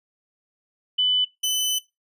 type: tone pair in turn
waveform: sine / sawtooth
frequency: 3000 / 3017 Hz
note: F#7 / F#7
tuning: +23 / +33 cents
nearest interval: unison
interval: 10 cents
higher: second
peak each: -17 dBFS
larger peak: neither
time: 0.98-1.25 / 1.43-1.79 s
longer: second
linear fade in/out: 10 ms
effects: noise-tail reverb RT60 0.2 s tail -18 dB re dry + resampled to 32000 Hz